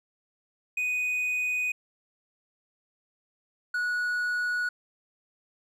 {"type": "tone pair in turn", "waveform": "triangle", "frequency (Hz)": [2489, 1463.4], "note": ["D#7", "F#6"], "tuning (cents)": [0, -20], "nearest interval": "major sixth", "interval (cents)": 920, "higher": "first", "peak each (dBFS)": -24, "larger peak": "neither", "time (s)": [[0.77, 1.72], [3.74, 4.69]], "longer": "neither", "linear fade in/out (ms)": 5, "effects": []}